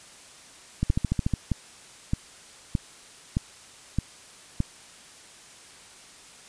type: two click trains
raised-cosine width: 5 ms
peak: -11 / -11 dBFS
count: 7 / 8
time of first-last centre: 0.9-4.604 / 0.83-1.337 s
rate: 1.62 / 13.8 Hz
effects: white hiss -49 dBFS RMS until 6.48 s + resampled to 22050 Hz